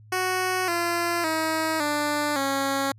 10% pulse tone with pitch steps, 370 / 343.2 / 318.4 / 295.4 / 274 Hz, F#4 / F4 / D#4 / D4 / C#4, 0 / -30 / +40 / +10 / -20 cents, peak -15 dBFS, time 0.12-2.92 s, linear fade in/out 5 ms, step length 560 ms, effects added 107 Hz sine -47 dBFS peak until 2.98 s + resampled to 32000 Hz

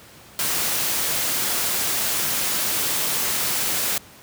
white noise, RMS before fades -23 dBFS, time 0.39-3.98 s, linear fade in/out 2 ms, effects pink hiss -46 dBFS RMS until 4.22 s + high-pass 80 Hz 12 dB/octave

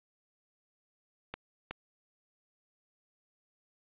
clicks, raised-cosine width 0.3 ms, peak -21 dBFS, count 2, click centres 1.34 / 1.71 s, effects resampled to 8000 Hz + 10-bit

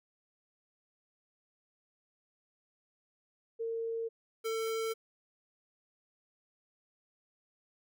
sine / square tone pair in turn, 456.3 / 447.9 Hz, A#4 / A4, -37 / +31 cents, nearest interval unison, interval 32 cents, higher first, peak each -33 / -33 dBFS, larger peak neither, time 3.59-4.09 / 4.44-4.94 s, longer neither, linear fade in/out 20 ms, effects none

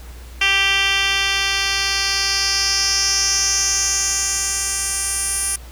10% pulse tone with band-pass filter sweep, 392 Hz, G4, in tune, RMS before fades -19 dBFS, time 0.41-5.56 s, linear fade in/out 5 ms, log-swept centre 3000 to 9500 Hz, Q 3.7, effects added 60 Hz sine -34 dBFS peak until 5.71 s + pink hiss -44 dBFS RMS until 5.71 s

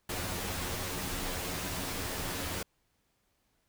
pink noise with comb filter, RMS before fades -36 dBFS, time 0.09-2.63 s, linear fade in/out 5 ms, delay 11 ms, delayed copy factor +0.75, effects pink hiss -75 dBFS RMS until 3.68 s

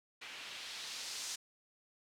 blue noise with low-pass filter sweep, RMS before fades -45 dBFS, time 0.21-1.36 s, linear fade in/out 10 ms, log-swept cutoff 2500 to 6300 Hz, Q 1.3, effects none

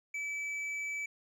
sine tone with hard clipping, 2302 Hz, D7, 35 cents flat, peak -36 dBFS, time 0.14-1.06 s, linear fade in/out 5 ms, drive 5 dB, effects none

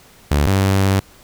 sawtooth tone pair in turn, 72.7 / 97.04 Hz, D2 / G2, -17 / -17 cents, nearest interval perfect fourth, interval 500 cents, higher second, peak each -9 dBFS, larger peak neither, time 0.31-0.47 / 0.47-1 s, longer second, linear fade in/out 5 ms, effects pink hiss -47 dBFS RMS until 1.23 s

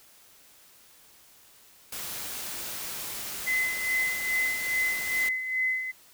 white noise, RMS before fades -36 dBFS, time 1.92-5.29 s, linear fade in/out 5 ms
sine tone with tremolo, 2036 Hz, C7, 48 cents flat, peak -23 dBFS, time 3.46-5.92 s, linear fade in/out 20 ms, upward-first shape sine, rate 2.4 Hz, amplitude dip 60%
effects white hiss -56 dBFS RMS until 6.13 s

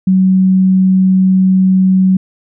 sine tone, 187.9 Hz, F#3, 27 cents sharp, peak -6 dBFS, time 0.07-2.17 s, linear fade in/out 5 ms, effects none

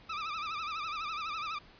sawtooth tone with vibrato, 1244.5 Hz, D#6, in tune, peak -31 dBFS, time 0.09-1.59 s, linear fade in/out 10 ms, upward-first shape sine, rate 12 Hz, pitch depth 110 cents each way, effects pink hiss -57 dBFS RMS until 1.79 s + resampled to 11025 Hz

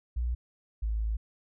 sine tone pair in turn, 60 / 54.32 Hz, B1 / A1, -49 / -22 cents, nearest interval major second, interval 173 cents, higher first, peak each -27 dBFS, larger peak neither, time 0.16-0.35 / 0.82-1.17 s, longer second, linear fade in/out 10 ms, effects none

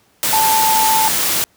sine tone in noise, 880 Hz, A5, in tune, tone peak -13 dBFS, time 0.33-1.08 s, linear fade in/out 0 ms, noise white, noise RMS -17 dBFS, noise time 0.23-1.44 s, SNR +1 dB, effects pink hiss -56 dBFS RMS until 1.56 s + high-pass 80 Hz 12 dB/octave

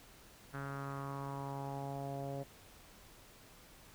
sawtooth tone with low-pass filter sweep, 138.59 Hz, C#3, in tune, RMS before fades -42 dBFS, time 0.53-2.44 s, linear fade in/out 20 ms, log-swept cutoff 1500 to 600 Hz, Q 4.2, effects pink hiss -59 dBFS RMS until 3.94 s

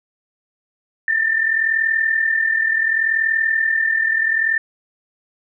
sine tone pair together, 1785.3 / 1826 Hz, A6 / A#6, +25 / -36 cents, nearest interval unison, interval 39 cents, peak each -16 / -22 dBFS, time 1.08-4.58 s, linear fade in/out 2 ms, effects none

